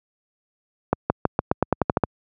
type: accelerating click train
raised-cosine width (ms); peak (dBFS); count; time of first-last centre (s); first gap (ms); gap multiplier
1; -3; 11; 0.93-2.037; 170; 0.9
effects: high-pass 80 Hz 12 dB/octave